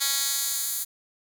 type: tone with high-pass filter sweep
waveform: 10% pulse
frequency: 276.1 Hz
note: C#4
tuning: 7 cents flat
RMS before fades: -27 dBFS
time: 0-0.85 s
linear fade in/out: 20 ms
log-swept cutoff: 3900 to 9700 Hz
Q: 0.77
effects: none